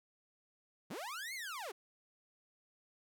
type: linear two-way sweep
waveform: sawtooth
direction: up then down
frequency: 123.47 to 2217 to 335.6 Hz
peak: -38 dBFS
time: 0.9-1.72 s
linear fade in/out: 10 ms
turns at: 1.34 s
effects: 13-bit